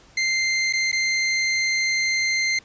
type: tone with dropouts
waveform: sawtooth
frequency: 2088 Hz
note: C7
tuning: 4 cents flat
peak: -16 dBFS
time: 0.17-2.59 s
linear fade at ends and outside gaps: 5 ms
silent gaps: 0.727-0.734 / 0.917-0.927 s
effects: pink hiss -52 dBFS RMS until 2.64 s + resampled to 16000 Hz